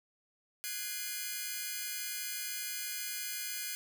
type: chord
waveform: 5% pulse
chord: Ab dominant seventh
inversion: third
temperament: equal with one note detuned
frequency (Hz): 1480 / 1661.2 / 2093 / 2432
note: Gb6 / Ab6 / C7 / Eb7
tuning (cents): 0 / 0 / 0 / -40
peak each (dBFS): -32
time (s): 0.64-3.75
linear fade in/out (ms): 0
effects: none